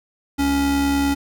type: tone pair together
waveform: square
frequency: 70 / 280 Hz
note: C#2 / C#4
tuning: +18 / +18 cents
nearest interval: 2 octaves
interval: 2400 cents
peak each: -27 / -18 dBFS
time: 0.38-1.15 s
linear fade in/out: 20 ms
effects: none